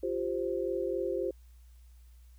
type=chord; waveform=sine; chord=F suspended second; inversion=none; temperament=just; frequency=349.2 / 392.9 / 523.8 Hz; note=F4 / G4 / C5; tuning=0 / +4 / +2 cents; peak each=-34 dBFS; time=0.03-1.31 s; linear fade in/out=5 ms; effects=added 60 Hz sine -52 dBFS peak until 2.38 s + white hiss -70 dBFS RMS until 2.38 s